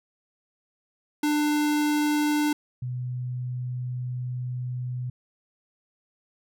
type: tone pair in turn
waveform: square / sine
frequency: 298 / 124.93 Hz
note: D4 / B2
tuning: +25 / +20 cents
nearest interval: octave + minor third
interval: 1505 cents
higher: first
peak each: -22 / -28 dBFS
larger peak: first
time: 1.23-2.53 / 2.82-5.1 s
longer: second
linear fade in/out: 5 ms
effects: none